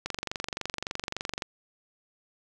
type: click train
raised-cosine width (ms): 0.2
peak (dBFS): -14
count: 33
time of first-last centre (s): 0.06-1.422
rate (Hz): 23.5
effects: none